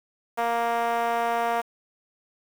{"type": "tone with band-pass filter", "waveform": "5% pulse", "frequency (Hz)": 233.6, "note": "A#3", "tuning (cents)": 4, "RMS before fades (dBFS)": -25, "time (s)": [0.37, 1.62], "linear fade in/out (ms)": 20, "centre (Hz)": 700, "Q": 2.1, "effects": ["7-bit"]}